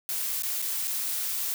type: noise with dropouts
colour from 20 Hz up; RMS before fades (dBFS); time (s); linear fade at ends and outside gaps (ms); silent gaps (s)
blue; -30; 0.09-1.54; 0; 0.422-0.434 / 0.618-0.624 / 0.873-0.878
effects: none